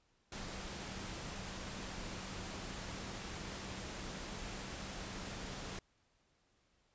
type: tone in noise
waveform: sine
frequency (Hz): 191.4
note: G3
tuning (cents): -41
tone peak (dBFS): -53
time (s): 0.32-5.79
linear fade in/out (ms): 2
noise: pink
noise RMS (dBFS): -45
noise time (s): 0.32-5.79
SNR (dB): -11
effects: pink hiss -75 dBFS RMS until 6.94 s + resampled to 16000 Hz